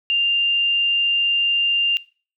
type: tone with frequency modulation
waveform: sine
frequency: 2794 Hz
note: F7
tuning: in tune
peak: -16 dBFS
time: 0.1-1.97 s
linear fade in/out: 0 ms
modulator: 44.4 Hz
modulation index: 0.28
effects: noise-tail reverb RT60 0.4 s tail -21 dB re dry